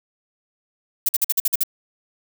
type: noise bursts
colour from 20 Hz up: violet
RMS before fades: -18 dBFS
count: 8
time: 1.06-1.635 s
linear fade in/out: 5 ms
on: 29 ms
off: 49 ms
effects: none